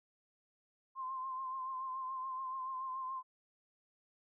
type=tone with vibrato; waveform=sine; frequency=1046.5 Hz; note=C6; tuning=in tune; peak=-38 dBFS; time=0.95-3.23 s; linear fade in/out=50 ms; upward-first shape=triangle; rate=7 Hz; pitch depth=46 cents each way; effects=none